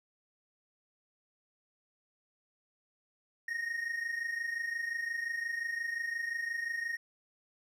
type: tone pair together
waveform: triangle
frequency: 1839 / 1864.7 Hz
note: A#6 / A#6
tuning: -24 / 0 cents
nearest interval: unison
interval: 24 cents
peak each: -38 / -33 dBFS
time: 3.48-6.97 s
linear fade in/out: 5 ms
effects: none